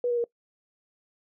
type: tone with pitch steps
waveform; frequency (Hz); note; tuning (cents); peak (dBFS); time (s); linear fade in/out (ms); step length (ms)
sine; 487.4 / 479.3 / 471.3; B4 / A#4 / A#4; -23 / +48 / +19; -23; 0.04-0.241; 2; 67
effects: noise-tail reverb RT60 0.1 s tail -22 dB re dry